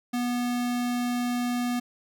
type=tone; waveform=square; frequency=243.9 Hz; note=B3; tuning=21 cents flat; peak=-26 dBFS; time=0.13-1.8 s; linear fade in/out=10 ms; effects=none